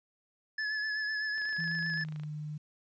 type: tone with vibrato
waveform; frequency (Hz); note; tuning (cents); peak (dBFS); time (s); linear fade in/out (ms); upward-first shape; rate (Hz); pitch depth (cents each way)
square; 1718; A6; -42; -32; 0.58-2.04; 5; triangle; 7.9; 37
type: click train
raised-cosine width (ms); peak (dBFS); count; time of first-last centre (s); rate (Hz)
0.3; -35; 24; 1.38-2.235; 26.9
type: tone with pitch glide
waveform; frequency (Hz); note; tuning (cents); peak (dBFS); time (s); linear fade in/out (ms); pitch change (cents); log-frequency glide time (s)
sine; 164.81 to 151.13; E3 to D3; 0 to +50; -36; 1.58-2.58; 10; -150; 1.85-2.19
effects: resampled to 16000 Hz + 11-bit